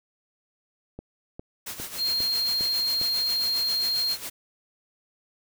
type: click train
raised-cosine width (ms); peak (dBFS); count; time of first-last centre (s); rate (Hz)
2; -24; 6; 0.99-3.014; 2.47
type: noise with tremolo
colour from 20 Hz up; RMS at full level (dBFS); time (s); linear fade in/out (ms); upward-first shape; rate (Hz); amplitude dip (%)
white; -34; 1.66-4.3; 10; sine; 7.4; 65
type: tone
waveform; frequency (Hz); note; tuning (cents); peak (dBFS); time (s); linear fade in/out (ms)
triangle; 4217; C8; +13; -22; 1.97-4.17; 50
effects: none

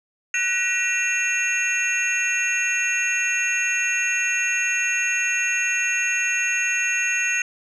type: tone cluster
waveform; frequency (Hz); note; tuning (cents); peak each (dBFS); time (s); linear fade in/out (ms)
sine; 1489 / 1907 / 2418 / 2711 / 6500; F#6 / A#6 / D7 / E7 / G#8; +11 / +39 / +50 / +48 / -38; -27 / -25 / -27 / -23 / -27; 0.34-7.42; 2
effects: tanh soft clip ceiling -12 dBFS

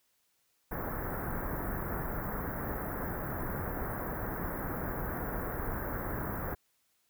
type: band-stop noise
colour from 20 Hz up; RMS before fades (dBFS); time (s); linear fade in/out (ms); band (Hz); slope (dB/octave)
pink; -36; 0.71-6.55; 10; 1800 to 13000; 48
effects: white hiss -74 dBFS RMS until 7.09 s

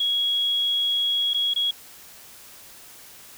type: tone with dropouts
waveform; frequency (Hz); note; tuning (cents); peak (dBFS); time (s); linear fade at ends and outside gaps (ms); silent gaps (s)
sine; 3322; G#7; 0; -20; 0-1.71; 5; 1.335-1.344 / 1.538-1.56
effects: white hiss -46 dBFS RMS until 3.37 s

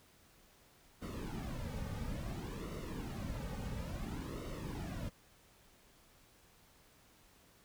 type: noise with flanger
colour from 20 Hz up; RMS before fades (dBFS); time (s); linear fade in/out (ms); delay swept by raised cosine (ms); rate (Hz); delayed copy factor
brown; -42; 1.01-5.1; 20; 1.2 to 3; 0.58; -0.75
effects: pink hiss -65 dBFS RMS until 7.64 s

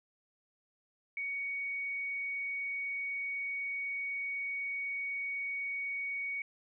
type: tone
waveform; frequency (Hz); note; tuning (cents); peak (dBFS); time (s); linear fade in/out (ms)
sine; 2238; C#7; +16; -34; 1.17-6.42; 2
effects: none

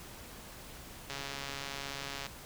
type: click train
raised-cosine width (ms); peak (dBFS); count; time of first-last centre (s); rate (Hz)
0.2; -22; 163; 1.1-2.265; 139
effects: pink hiss -49 dBFS RMS until 2.45 s

